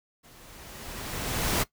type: noise with level ramp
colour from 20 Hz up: pink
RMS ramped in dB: -54 to -24 dBFS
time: 0.23-1.64 s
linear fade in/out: 20 ms
effects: noise-tail reverb RT60 0.1 s tail -17 dB re dry